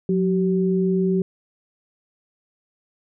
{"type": "tone pair together", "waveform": "sine", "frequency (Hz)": [181.8, 382], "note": ["F#3", "G4"], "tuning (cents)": [-30, -45], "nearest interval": "octave + minor second", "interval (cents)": 1285, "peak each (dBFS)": [-19, -21], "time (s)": [0.09, 1.22], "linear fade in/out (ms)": 2, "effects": []}